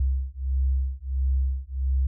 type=beating tone pair; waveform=sine; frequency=65.41 / 66.91 Hz; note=C2 / C2; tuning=0 / +39 cents; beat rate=1.5 Hz; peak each=-25 dBFS; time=0-2.07 s; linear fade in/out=5 ms; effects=none